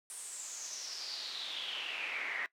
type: noise with band-pass filter sweep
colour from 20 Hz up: brown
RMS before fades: -41 dBFS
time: 0.1-2.46 s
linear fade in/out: 0 ms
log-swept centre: 9200 to 1900 Hz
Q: 6.5
effects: noise-tail reverb RT60 0.1 s tail -19 dB re dry + high-pass 400 Hz 12 dB/octave

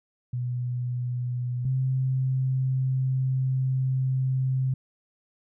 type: tone pair in turn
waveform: sine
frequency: 123.47 / 130.86 Hz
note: B2 / C3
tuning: 0 / +1 cents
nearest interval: minor second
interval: 101 cents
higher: second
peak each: -26 / -22 dBFS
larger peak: second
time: 0.33-1.65 / 1.65-4.74 s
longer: second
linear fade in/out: 5 ms
effects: none

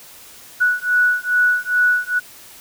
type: beating tone pair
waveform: sine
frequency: 1472 / 1474.4 Hz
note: F#6 / F#6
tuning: -9 / -7 cents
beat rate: 2.4 Hz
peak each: -17 dBFS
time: 0.6-2.2 s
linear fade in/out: 20 ms
effects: white hiss -42 dBFS RMS until 2.6 s

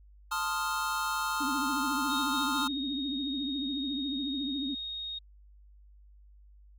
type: chord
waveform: square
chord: F dominant seventh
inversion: first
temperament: equal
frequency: 880 / 1046.5 / 1244.5 / 1396.9 Hz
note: A5 / C6 / Eb6 / F6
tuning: 0 / 0 / 0 / 0 cents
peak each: -37 / -38 / -35 / -35 dBFS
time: 0.31-2.68 s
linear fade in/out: 10 ms
type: tone with vibrato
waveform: sine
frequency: 275.5 Hz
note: C#4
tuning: 11 cents flat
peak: -32 dBFS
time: 1.4-4.75 s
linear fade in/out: 10 ms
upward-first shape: triangle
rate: 14 Hz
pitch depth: 150 cents each way
type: tone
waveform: sine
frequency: 3729 Hz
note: A#7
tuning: in tune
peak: -35 dBFS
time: 2.09-5.19 s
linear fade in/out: 10 ms
effects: added 50 Hz sine -53 dBFS peak until 6.78 s

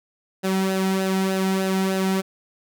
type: tone with flanger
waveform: sawtooth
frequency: 190.5 Hz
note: G3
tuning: 49 cents flat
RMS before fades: -22 dBFS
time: 0.43-2.22 s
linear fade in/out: 20 ms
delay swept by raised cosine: 0.88 to 1.88 ms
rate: 3.3 Hz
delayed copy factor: -0.6
effects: none

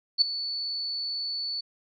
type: tone with ADSR envelope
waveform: sine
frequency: 4461 Hz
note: C#8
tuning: 10 cents sharp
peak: -14 dBFS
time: 0.18-1.61 s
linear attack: 35 ms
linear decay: 8 ms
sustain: -15 dB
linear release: 10 ms
effects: none

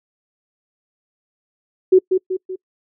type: tone with echo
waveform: sine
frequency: 373.2 Hz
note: F#4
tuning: 15 cents sharp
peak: -6 dBFS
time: 1.92-1.99 s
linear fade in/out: 10 ms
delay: 190 ms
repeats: 3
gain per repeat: -6 dB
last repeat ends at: 2.56 s
effects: noise-tail reverb RT60 0.1 s tail -26 dB re dry

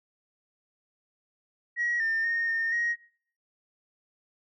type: tone with pitch steps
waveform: sine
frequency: 1907 / 1800 / 1845 / 1825 / 1882 Hz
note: A#6 / A6 / A#6 / A#6 / A#6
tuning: +39 / +39 / -18 / -37 / +16 cents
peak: -24 dBFS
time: 1.76-2.96 s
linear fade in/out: 50 ms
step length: 240 ms
effects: noise-tail reverb RT60 0.5 s tail -20 dB re dry + tanh soft clip ceiling -21 dBFS

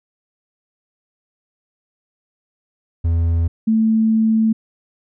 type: tone pair in turn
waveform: triangle / sine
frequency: 83.5 / 221.4 Hz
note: E2 / A3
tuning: +23 / +11 cents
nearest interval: octave + perfect fourth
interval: 1688 cents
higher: second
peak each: -12 dBFS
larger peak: neither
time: 3.04-3.48 / 3.67-4.53 s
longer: second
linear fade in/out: 10 ms
effects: none

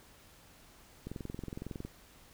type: click train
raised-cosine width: 3 ms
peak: -27 dBFS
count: 18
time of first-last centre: 1.07-1.85 s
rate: 21.8 Hz
effects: pink hiss -59 dBFS RMS until 2.33 s

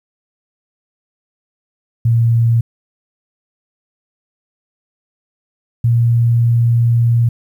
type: tone pair in turn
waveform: sine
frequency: 116.1 / 117.65 Hz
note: A#2 / A#2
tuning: -7 / +16 cents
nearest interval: unison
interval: 23 cents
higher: second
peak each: -9 dBFS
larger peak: neither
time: 2.05-2.61 / 5.84-7.29 s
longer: second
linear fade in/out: 5 ms
effects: 8-bit

